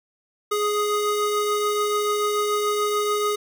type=tone pair together; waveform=square; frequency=417.3 / 1245 Hz; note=G#4 / D#6; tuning=+8 / +1 cents; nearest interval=octave + perfect fifth; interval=1893 cents; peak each=-23 / -26 dBFS; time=0.51-3.36 s; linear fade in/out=10 ms; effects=none